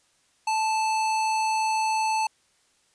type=tone; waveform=square; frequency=877 Hz; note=A5; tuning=6 cents flat; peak=-23 dBFS; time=0.47-2.27 s; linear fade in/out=5 ms; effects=white hiss -65 dBFS RMS until 2.94 s + resampled to 22050 Hz